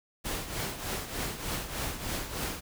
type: noise with tremolo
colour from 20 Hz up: pink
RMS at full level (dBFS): -32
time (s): 0.24-2.61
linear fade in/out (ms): 20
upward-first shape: triangle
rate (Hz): 3.3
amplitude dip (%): 70
effects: none